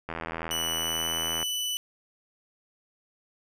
click train, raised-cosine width 0.5 ms, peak -18 dBFS, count 111, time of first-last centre 0.09-1.428 s, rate 82.2 Hz
sawtooth tone with pitch glide, 2960 to 2981 Hz, F#7 to F#7, 0 to +12 cents, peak -25 dBFS, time 0.51-1.77 s, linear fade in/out 0 ms, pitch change +12 cents, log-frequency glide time 0.71-1.07 s
effects none

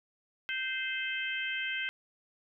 harmonic tone, 520 Hz, C5, 11 cents flat, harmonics 3 / 4 / 5 / 6, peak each -36 / -37 / -38 / -39 dBFS, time 0.49-1.89 s, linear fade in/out 0 ms, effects none

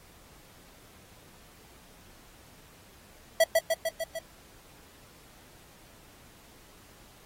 square tone with echo, 654 Hz, E5, 14 cents flat, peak -18 dBFS, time 3.4-3.44 s, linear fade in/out 5 ms, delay 150 ms, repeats 5, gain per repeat -3 dB, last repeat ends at 4.19 s, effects pink hiss -56 dBFS RMS until 7.25 s + AAC 48 kbps

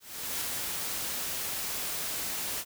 white noise with ADSR envelope, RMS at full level -32 dBFS, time 0-2.65 s, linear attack 410 ms, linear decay 5 ms, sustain -2 dB, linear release 56 ms, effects none

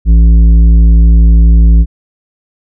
triangle tone with tanh clipping, 56.1 Hz, A1, 34 cents sharp, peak -3 dBFS, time 0.05-1.86 s, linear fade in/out 50 ms, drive 13 dB, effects none

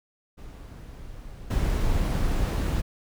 brown noise with level steps, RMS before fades -41 / -24 dBFS, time 0.37-2.82 s, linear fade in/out 20 ms, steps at 1.5 s, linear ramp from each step 10 ms, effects none

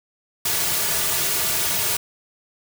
white noise with comb filter, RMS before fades -22 dBFS, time 0.45-1.97 s, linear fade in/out 5 ms, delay 3.8 ms, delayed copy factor -0.9, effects none

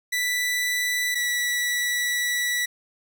sawtooth tone pair in turn, 1975.5 / 1951.7 Hz, B6 / B6, 0 / -21 cents, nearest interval unison, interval 21 cents, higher first, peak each -19 dBFS, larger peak neither, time 0.12-1.15 / 1.15-2.66 s, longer second, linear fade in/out 10 ms, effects none

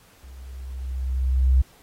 sine tone with level ramp, 64.7 Hz, C2, 19 cents flat, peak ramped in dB -40 to -12 dBFS, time 0.23-1.62 s, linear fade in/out 10 ms, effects pink hiss -55 dBFS RMS until 1.82 s + AAC 48 kbps

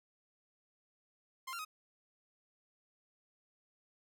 sawtooth tone with pitch steps, 1051 / 1380 / 1259 Hz, C6 / F6 / D#6, +7 / -21 / +20 cents, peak -37 dBFS, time 1.47-1.65 s, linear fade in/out 10 ms, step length 60 ms, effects none

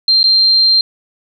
sine tone with dropouts, 4167 Hz, C8, 8 cents flat, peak -7 dBFS, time 0.08-0.81 s, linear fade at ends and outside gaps 2 ms, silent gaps 0.231-0.24 s, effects none

